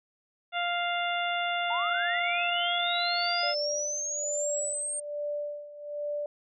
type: harmonic tone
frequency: 698.5 Hz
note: F5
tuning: in tune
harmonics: 1 / 2 / 3 / 4 / 5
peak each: -30 / -33 / -35 / -36 / -37 dBFS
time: 0.52-3.55 s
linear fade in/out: 50 ms
type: linear sweep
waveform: sine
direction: up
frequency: 875 to 8700 Hz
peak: -30 dBFS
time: 1.7-5 s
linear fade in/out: 5 ms
type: tone with tremolo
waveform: sine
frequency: 587.3 Hz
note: D5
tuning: in tune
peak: -29 dBFS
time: 3.43-6.26 s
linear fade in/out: 2 ms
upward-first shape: sine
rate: 1.2 Hz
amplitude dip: 80%
effects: none